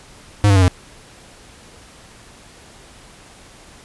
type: tone with pitch steps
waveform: square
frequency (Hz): 103 / 98.63 / 94.45 / 90.45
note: G#2 / G2 / F#2 / F#2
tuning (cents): -14 / +11 / +36 / -39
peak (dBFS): -10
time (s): 0.44-0.68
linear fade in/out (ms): 0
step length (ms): 60
effects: pink hiss -44 dBFS RMS until 3.84 s + resampled to 24000 Hz